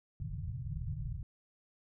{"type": "low-pass noise", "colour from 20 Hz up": "white", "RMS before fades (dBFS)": -39, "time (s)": [0.2, 1.23], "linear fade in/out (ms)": 2, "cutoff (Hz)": 160, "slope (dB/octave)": 96, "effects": []}